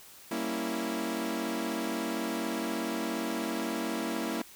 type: chord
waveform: sawtooth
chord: G diminished seventh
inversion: none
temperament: equal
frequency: 196 / 233.1 / 277.2 / 329.6 Hz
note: G3 / Bb3 / Db4 / Fb4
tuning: 0 / 0 / 0 / 0 cents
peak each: -37 / -31 / -34 / -31 dBFS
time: 0.31-4.42 s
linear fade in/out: 5 ms
effects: white hiss -52 dBFS RMS until 4.55 s